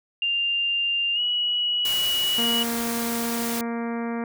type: tone with pitch glide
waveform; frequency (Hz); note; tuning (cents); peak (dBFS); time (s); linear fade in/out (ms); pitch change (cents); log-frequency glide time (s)
sine; 2794 to 2924; F7 to F#7; 0 to -21; -21; 0.22-2.63; 2; +79; 1.14-1.2
type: noise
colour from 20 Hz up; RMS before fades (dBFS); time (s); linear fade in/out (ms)
white; -31; 1.85-3.61; 2
type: harmonic tone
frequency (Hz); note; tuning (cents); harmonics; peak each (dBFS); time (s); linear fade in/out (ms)
233.1; A#3; 0; 1 / 2 / 3 / 4 / 5 / 6 / 7 / 8 / 9 / 10; -27 / -33 / -37 / -39 / -41 / -43 / -44 / -45 / -46 / -47; 2.38-4.24; 2
effects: none